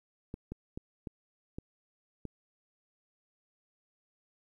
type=clicks; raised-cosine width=3 ms; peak=-26 dBFS; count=6; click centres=0.341 / 0.52 / 0.775 / 1.072 / 1.585 / 2.253 s; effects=11-bit